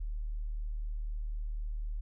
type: tone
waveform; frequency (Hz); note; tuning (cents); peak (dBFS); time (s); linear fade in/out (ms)
sine; 38; D#1; -40; -33; 0-2.01; 10
effects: none